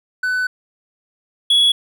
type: tone pair in turn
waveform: triangle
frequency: 1500 / 3367 Hz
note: F#6 / G#7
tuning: +23 / +23 cents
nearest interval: octave + major second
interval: 1400 cents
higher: second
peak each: -15 / -9 dBFS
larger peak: second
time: 0.23-0.47 / 1.5-1.72 s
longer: first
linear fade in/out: 5 ms
effects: none